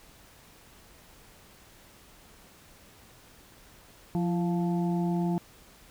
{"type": "harmonic tone with a mistuned harmonic", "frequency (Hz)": 174.61, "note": "F3", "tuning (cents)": 0, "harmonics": [1, 2, 4, 5], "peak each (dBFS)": [-26, -32, -38, -40], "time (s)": [4.15, 5.38], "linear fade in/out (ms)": 0, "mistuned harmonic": 2, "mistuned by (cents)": -46, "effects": ["pink hiss -55 dBFS RMS until 5.9 s"]}